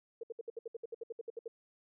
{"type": "tone bursts", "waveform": "sine", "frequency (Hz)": 460, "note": "A#4", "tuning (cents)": -23, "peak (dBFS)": -38, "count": 15, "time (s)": [0.21, 1.48], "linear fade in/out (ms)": 5, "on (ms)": 24, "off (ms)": 65, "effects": []}